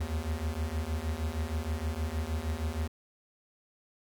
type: beating tone pair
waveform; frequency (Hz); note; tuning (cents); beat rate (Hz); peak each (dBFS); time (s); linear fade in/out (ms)
square; 75 / 81.4; D2 / E2; +37 / -21; 6.4; -35 / -34; 0-2.88; 10
effects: none